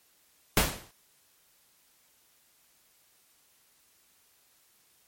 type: noise with exponential decay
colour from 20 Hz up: pink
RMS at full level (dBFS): -20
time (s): 0.57-0.91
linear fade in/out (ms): 2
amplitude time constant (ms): 73
effects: white hiss -65 dBFS RMS until 5.07 s + MP3 64 kbps